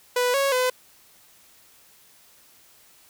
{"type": "tone with pitch steps", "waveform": "sawtooth", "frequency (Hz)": [494, 552, 506], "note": ["B4", "C#5", "B4"], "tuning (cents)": [0, -7, 42], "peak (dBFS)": -16, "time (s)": [0.16, 0.7], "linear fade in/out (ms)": 5, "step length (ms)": 180, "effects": ["white hiss -55 dBFS RMS until 3.09 s"]}